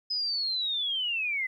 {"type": "linear sweep", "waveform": "sine", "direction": "down", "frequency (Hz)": [5070, 2000], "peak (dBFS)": -27, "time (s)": [0.1, 1.47], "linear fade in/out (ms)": 10, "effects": ["11-bit"]}